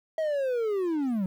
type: linear sweep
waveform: triangle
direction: down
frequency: 647 to 178.5 Hz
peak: -23 dBFS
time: 0.18-1.26 s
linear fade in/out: 2 ms
effects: 10-bit